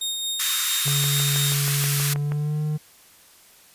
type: tone with tremolo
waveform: sawtooth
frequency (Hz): 3700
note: A#7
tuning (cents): -14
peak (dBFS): -21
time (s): 0.01-1.54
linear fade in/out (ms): 5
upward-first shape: sine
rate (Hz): 4.4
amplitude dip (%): 30
type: high-pass noise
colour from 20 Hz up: white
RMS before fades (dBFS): -24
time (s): 0.39-2.14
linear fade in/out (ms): 10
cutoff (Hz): 1100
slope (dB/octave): 48
type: tone with pitch glide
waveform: triangle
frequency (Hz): 141.7 to 151.87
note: C#3 to D#3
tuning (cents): +38 to -42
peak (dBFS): -20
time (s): 0.85-2.78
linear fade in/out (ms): 20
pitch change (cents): +120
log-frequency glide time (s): 1.99-2.62
type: click train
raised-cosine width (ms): 0.5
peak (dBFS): -18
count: 10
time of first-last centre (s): 0.88-2.32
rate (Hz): 6.25
effects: white hiss -52 dBFS RMS until 3.74 s + resampled to 32000 Hz